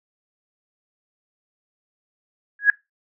sine tone with exponential growth, 1661.2 Hz, G#6, in tune, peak -6 dBFS, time 2.59-2.7 s, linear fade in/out 2 ms, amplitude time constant 23 ms, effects noise-tail reverb RT60 0.2 s tail -21 dB re dry

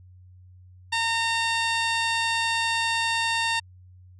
15% pulse tone with low-pass filter, 915 Hz, A#5, 32 cents flat, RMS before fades -25 dBFS, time 0.92-3.6 s, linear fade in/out 10 ms, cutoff 6200 Hz, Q 1.9, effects added 91 Hz sine -47 dBFS peak until 4.19 s

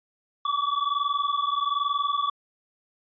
square tone pair together, 1134.8 / 1156 Hz, C#6 / D6, +40 / -28 cents, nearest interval unison, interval 32 cents, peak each -27 dBFS, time 0.45-2.3 s, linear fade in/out 5 ms, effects resampled to 11025 Hz

